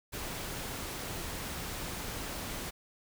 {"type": "noise", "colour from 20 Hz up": "pink", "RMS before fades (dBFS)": -39, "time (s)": [0.12, 2.71], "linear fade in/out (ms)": 20, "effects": []}